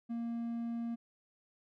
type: tone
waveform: triangle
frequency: 233.1 Hz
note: A#3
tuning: in tune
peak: -33 dBFS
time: 0.09-0.96 s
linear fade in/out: 20 ms
effects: none